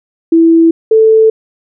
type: tone pair in turn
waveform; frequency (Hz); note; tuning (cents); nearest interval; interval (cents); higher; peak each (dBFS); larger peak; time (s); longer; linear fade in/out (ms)
sine; 329.6 / 441.4; E4 / A4; 0 / +5; perfect fourth; 505; second; -3 / -3; neither; 0.32-0.71 / 0.91-1.3; neither; 5
effects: none